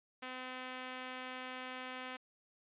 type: tone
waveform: 5% pulse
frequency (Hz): 255.7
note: C4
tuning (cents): -40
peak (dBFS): -31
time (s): 0.22-2.17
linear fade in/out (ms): 10
effects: resampled to 8000 Hz